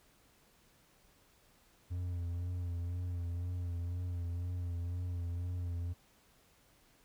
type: tone with vibrato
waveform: triangle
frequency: 87.6 Hz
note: F2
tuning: 6 cents sharp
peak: -33 dBFS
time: 1.9-5.94 s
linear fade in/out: 20 ms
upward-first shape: sine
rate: 2 Hz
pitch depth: 36 cents each way
effects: pink hiss -67 dBFS RMS until 7.04 s